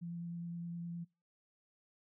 sine tone with vibrato, 170.8 Hz, F3, 38 cents flat, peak -40 dBFS, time 0.01-1.05 s, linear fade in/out 20 ms, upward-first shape triangle, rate 9.7 Hz, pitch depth 14 cents each way, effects noise-tail reverb RT60 0.3 s tail -25 dB re dry

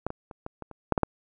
clicks, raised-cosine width 1 ms, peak -14 / -20 / -27 / -21 / -24 / -28 / -7 / -9 / -7 dBFS, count 9, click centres 0.066 / 0.104 / 0.312 / 0.464 / 0.623 / 0.713 / 0.923 / 0.978 / 1.033 s, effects none

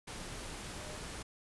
sine tone in noise, 607 Hz, D#5, 43 cents flat, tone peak -52 dBFS, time 0.78-0.98 s, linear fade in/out 10 ms, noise pink, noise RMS -44 dBFS, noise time 0.07-1.23 s, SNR -11 dB, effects resampled to 24000 Hz

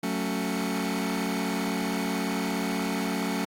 sawtooth chord, F# minor, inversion none, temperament just, 185 / 222 / 277.5 Hz, F#3 / A3 / C#4, 0 / +16 / +2 cents, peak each -27 dBFS, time 0.03-3.45 s, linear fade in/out 5 ms, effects AAC 48 kbps

